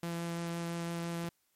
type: tone with vibrato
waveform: sawtooth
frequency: 169.5 Hz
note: E3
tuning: 49 cents sharp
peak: -31 dBFS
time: 0.03-1.29 s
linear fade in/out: 2 ms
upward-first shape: triangle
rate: 5.9 Hz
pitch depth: 8 cents each way
effects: white hiss -75 dBFS RMS until 1.55 s + MP3 64 kbps